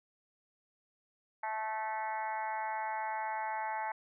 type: harmonic tone with a mistuned harmonic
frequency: 218 Hz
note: A3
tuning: 16 cents flat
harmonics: 3 / 4 / 5 / 6 / 7 / 8 / 9 / 10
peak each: -45 / -35 / -47 / -51 / -46 / -49 / -47 / -49 dBFS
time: 1.43-3.92 s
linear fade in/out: 5 ms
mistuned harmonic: 8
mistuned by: +19 cents
effects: none